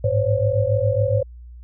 sine tone cluster, 101.5 / 108.7 / 515 / 559 Hz, G#2 / A2 / C5 / C#5, -39 / -21 / -28 / +14 cents, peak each -22 dBFS, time 0.04-1.23 s, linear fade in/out 5 ms, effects added 60 Hz sine -37 dBFS peak until 1.63 s

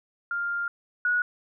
sine tone pair in turn, 1400 / 1458.6 Hz, F6 / F#6, +4 / -25 cents, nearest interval minor second, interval 71 cents, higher second, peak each -26 / -21 dBFS, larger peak second, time 0.31-0.68 / 1.05-1.22 s, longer first, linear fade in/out 2 ms, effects none

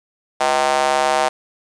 square tone with high-pass filter, 70.3 Hz, C#2, 25 cents sharp, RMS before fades -17 dBFS, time 0.4-1.29 s, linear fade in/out 10 ms, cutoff 720 Hz, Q 2.9, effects resampled to 22050 Hz + 7-bit

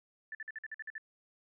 sine tone bursts, 1760 Hz, A6, in tune, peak -39 dBFS, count 9, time 0.32-0.981 s, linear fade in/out 2 ms, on 29 ms, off 50 ms, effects none

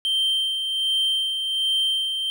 triangle tone with tremolo, 3136 Hz, G7, in tune, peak -17 dBFS, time 0.05-2.3 s, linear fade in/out 0 ms, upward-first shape sine, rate 1.3 Hz, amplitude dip 45%, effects none

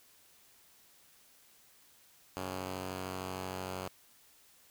5% pulse tone pair together, 93.1 / 139.49 Hz, F#2 / C#3, +11 / +11 cents, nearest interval perfect fifth, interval 700 cents, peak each -27 / -37 dBFS, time 2.37-3.88 s, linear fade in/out 0 ms, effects white hiss -63 dBFS RMS until 4.7 s

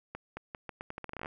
accelerating click train, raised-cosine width 0.5 ms, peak -24 dBFS, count 16, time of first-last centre 0.15-1.259 s, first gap 220 ms, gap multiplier 0.81, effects none

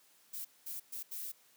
violet noise bursts at uneven times, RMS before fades -42 dBFS, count 4, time 0.33-0.45 / 0.66-0.8 / 0.92-1.03 / 1.11-1.32 s, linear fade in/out 10 ms, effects white hiss -66 dBFS RMS until 1.56 s + high-pass 150 Hz 12 dB/octave

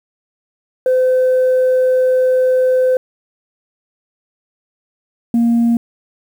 sine tone pair in turn, 512 / 233.9 Hz, C5 / A#3, -38 / +6 cents, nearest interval octave + major second, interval 1356 cents, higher first, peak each -8 dBFS, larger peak neither, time 0.86-2.97 / 5.34-5.77 s, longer first, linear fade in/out 2 ms, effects tanh soft clip ceiling -8 dBFS + 7-bit

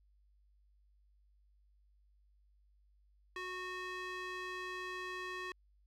square tone with band-pass filter, 366.9 Hz, F#4, 15 cents flat, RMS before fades -43 dBFS, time 3.36-5.52 s, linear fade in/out 2 ms, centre 1900 Hz, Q 1.2, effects added 50 Hz sine -66 dBFS peak until 5.86 s

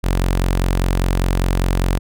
sawtooth tone, 45 Hz, F#1, 47 cents flat, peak -11 dBFS, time 0.03-1.99 s, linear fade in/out 20 ms, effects none

